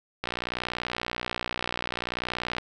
click train, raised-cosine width 0.3 ms, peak -13 dBFS, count 143, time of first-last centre 0.24-2.583 s, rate 60.6 Hz, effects none

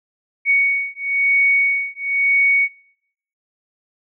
sine beating tone pair, 2231 / 2232 Hz, C#7 / C#7, +11 / +11 cents, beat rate 1 Hz, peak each -17 dBFS, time 0.45-2.69 s, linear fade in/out 50 ms, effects noise-tail reverb RT60 0.7 s tail -23 dB re dry

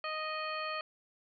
harmonic tone, 622.3 Hz, D#5, in tune, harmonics 1 / 2 / 3 / 4 / 5 / 7, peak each -41 / -38 / -44 / -42 / -47 / -46 dBFS, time 0.04-0.81 s, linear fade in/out 2 ms, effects none

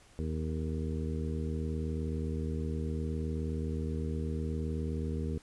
harmonic tone with a mistuned harmonic, 79.3 Hz, D#2, 33 cents sharp, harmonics 1 / 2 / 3 / 4 / 5 / 6, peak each -34 / -38 / -39 / -45 / -44 / -44 dBFS, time 0.19-5.38 s, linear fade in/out 0 ms, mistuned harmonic 6, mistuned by -42 cents, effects pink hiss -60 dBFS RMS until 5.42 s + resampled to 24000 Hz

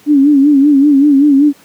sine tone with vibrato, 284 Hz, C#4, 42 cents sharp, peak -4 dBFS, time 0.06-1.53 s, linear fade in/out 50 ms, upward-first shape sine, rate 5.2 Hz, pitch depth 91 cents each way, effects pink hiss -44 dBFS RMS until 1.64 s + high-pass 150 Hz 12 dB/octave

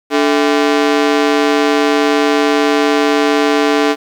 sawtooth ring-modulated tone, 364.5 Hz, F#4, 26 cents flat, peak -3 dBFS, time 0.1-3.96 s, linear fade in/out 50 ms, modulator 73.4 Hz, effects low-pass 5000 Hz 12 dB/octave + 7-bit

